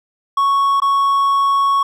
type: tone with dropouts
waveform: triangle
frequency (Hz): 1108.7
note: C#6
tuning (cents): 0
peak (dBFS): -10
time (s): 0.37-1.83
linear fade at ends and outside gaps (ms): 5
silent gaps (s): 0.802-0.819
effects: none